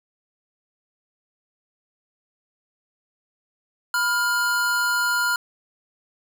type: tone pair together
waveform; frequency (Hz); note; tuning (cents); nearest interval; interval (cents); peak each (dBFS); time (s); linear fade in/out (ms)
square; 989 / 1410; B5 / F6; +2 / +16; tritone; 614; -28 / -21; 3.94-5.36; 2
effects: none